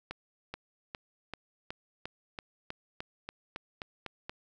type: accelerating click train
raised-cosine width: 0.3 ms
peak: -22 dBFS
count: 14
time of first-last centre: 0.11-4.295 s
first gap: 430 ms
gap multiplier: 0.95
effects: none